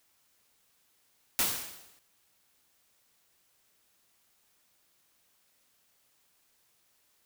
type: noise with exponential decay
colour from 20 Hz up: white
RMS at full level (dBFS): -25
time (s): 1.39-1.99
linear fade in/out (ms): 0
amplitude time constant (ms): 130
effects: white hiss -70 dBFS RMS until 7.25 s